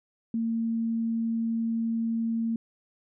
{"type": "tone", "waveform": "sine", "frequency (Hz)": 227.9, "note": "A#3", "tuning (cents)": -39, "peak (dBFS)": -25, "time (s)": [0.34, 2.56], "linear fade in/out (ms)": 2, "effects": []}